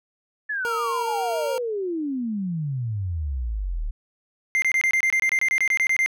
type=exponential sweep; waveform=sine; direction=down; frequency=1755 to 35.13 Hz; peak=-24 dBFS; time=0.49-3.91 s; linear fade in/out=10 ms
type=tone with vibrato; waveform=25% pulse; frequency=465 Hz; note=A#4; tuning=4 cents flat; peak=-23 dBFS; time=0.65-1.58 s; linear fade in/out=0 ms; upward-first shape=sine; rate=7.2 Hz; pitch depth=16 cents each way
type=tone bursts; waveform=triangle; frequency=2093 Hz; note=C7; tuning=in tune; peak=-16 dBFS; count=16; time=4.55-6.061 s; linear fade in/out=0 ms; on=71 ms; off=25 ms
effects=none